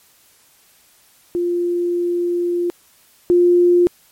sine tone pair in turn, 349.1 / 351.9 Hz, F4 / F4, -1 / +13 cents, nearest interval unison, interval 14 cents, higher second, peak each -16 / -9 dBFS, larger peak second, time 1.35-2.7 / 3.3-3.87 s, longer first, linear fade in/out 0 ms, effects white hiss -53 dBFS RMS until 4.11 s + MP3 64 kbps

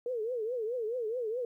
sine tone with vibrato, 466.2 Hz, A#4, in tune, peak -31 dBFS, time 0.06-1.45 s, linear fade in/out 2 ms, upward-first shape triangle, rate 4.7 Hz, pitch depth 190 cents each way, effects 12-bit

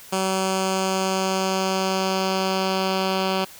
10% pulse tone with low-pass filter sweep, 189.9 Hz, F#3, 45 cents sharp, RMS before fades -23 dBFS, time 0.12-3.45 s, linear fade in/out 10 ms, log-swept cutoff 8400 to 4200 Hz, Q 1.8, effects white hiss -44 dBFS RMS until 3.59 s

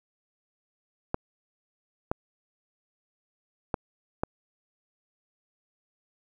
clicks, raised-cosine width 1 ms, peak -12 dBFS, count 4, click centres 1.144 / 2.115 / 3.742 / 4.235 s, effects 9-bit

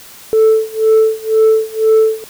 sine tone with tremolo, 440 Hz, A4, in tune, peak -3 dBFS, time 0.33-2.24 s, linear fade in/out 0 ms, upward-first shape sine, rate 2 Hz, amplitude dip 95%, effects tanh soft clip ceiling -4 dBFS + white hiss -37 dBFS RMS until 2.29 s

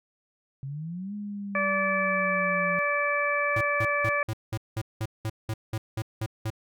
sine exponential two-way sweep, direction up then down, 132.4 to 207.7 to 174.9 Hz, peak -32 dBFS, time 0.63-2.79 s, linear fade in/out 0 ms, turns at 1.14 s
harmonic tone, 579 Hz, D5, 25 cents flat, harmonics 1 / 2 / 3 / 4, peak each -29 / -29 / -29 / -29 dBFS, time 1.55-4.23 s, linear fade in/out 2 ms
square tone bursts, 110 Hz, A2, in tune, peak -28 dBFS, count 13, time 3.56-6.503 s, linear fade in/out 5 ms, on 51 ms, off 190 ms
effects none

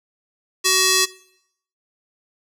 square tone with band-pass filter, 375 Hz, F#4, 23 cents sharp, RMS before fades -17 dBFS, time 0.64-1.06 s, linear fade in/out 20 ms, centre 6100 Hz, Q 1.1, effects noise-tail reverb RT60 0.7 s tail -19 dB re dry

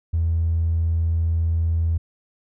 triangle tone with tanh clipping, 82.41 Hz, E2, in tune, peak -17 dBFS, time 0.13-1.98 s, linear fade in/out 10 ms, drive 1 dB, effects none

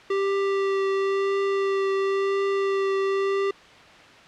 square tone with vibrato, 392 Hz, G4, in tune, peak -22 dBFS, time 0.1-3.51 s, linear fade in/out 5 ms, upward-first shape triangle, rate 0.96 Hz, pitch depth 13 cents each way, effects white hiss -47 dBFS RMS until 4.27 s + low-pass 3000 Hz 12 dB/octave

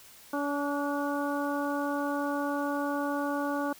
harmonic tone with a mistuned harmonic, 285.7 Hz, D4, 48 cents flat, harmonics 1 / 2 / 3 / 4 / 5, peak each -31 / -34 / -36 / -37 / -38 dBFS, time 0.33-3.73 s, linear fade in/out 5 ms, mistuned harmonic 5, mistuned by +31 cents, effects white hiss -53 dBFS RMS until 3.79 s

